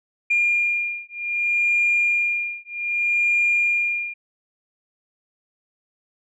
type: beating tone pair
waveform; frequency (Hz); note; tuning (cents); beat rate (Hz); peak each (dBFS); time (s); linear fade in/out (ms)
sine; 2409 / 2409.64; D7 / D7; +43 / +44; 0.64; -21; 0.3-4.14; 10
effects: tanh soft clip ceiling -11 dBFS